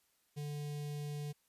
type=tone with notch filter; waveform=square; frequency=146.83 Hz; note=D3; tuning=in tune; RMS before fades=-41 dBFS; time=0.36-1.33 s; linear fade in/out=20 ms; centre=1300 Hz; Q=0.64; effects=white hiss -75 dBFS RMS until 1.48 s + resampled to 32000 Hz